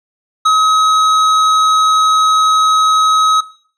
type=tone with hard clipping; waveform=sine; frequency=1274 Hz; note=D#6; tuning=41 cents sharp; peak=-9 dBFS; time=0.45-3.41 s; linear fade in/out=10 ms; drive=10 dB; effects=noise-tail reverb RT60 0.5 s tail -18 dB re dry + resampled to 32000 Hz